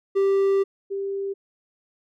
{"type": "tone pair in turn", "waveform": ["triangle", "sine"], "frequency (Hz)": [392, 394.1], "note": ["G4", "G4"], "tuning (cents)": [0, 9], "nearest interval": "unison", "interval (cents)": 9, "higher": "second", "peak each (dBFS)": [-15, -25], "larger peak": "first", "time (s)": [[0.15, 0.64], [0.9, 1.34]], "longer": "first", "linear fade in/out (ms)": 20, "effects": []}